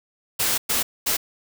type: noise bursts at uneven times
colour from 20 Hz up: white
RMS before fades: -22 dBFS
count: 3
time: 0.39-0.58 / 0.69-0.83 / 1.06-1.17 s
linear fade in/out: 10 ms
effects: none